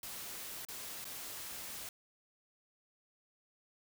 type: noise with dropouts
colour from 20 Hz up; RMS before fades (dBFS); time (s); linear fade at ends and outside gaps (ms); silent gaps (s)
white; -45; 0.03-1.89; 2; 0.651-0.685 / 1.044-1.052
effects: none